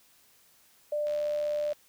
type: tone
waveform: sine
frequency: 594 Hz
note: D5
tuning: 20 cents sharp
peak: -27 dBFS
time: 0.92-1.73 s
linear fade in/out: 5 ms
type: click train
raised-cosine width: 0.2 ms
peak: -30 dBFS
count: 51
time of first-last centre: 1.07-1.732 s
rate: 75.5 Hz
effects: white hiss -62 dBFS RMS until 1.88 s